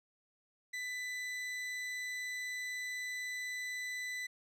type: tone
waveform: 40% pulse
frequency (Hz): 1994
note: B6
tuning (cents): +16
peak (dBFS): -37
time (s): 0.73-4.27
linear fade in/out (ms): 10
effects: low-pass 10000 Hz 12 dB/octave